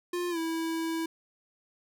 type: tone with pitch glide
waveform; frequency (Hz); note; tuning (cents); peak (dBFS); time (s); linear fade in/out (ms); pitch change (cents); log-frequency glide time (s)
square; 352.6 to 327.1; F4 to E4; +17 to -13; -30; 0.13-1.06; 5; -130; 0.3-0.38
effects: none